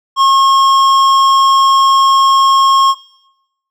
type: tone with hard clipping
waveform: sine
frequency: 1082 Hz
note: C#6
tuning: 42 cents flat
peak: -8 dBFS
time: 0.16-2.95 s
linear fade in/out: 50 ms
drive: 11 dB
effects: noise-tail reverb RT60 0.9 s tail -21 dB re dry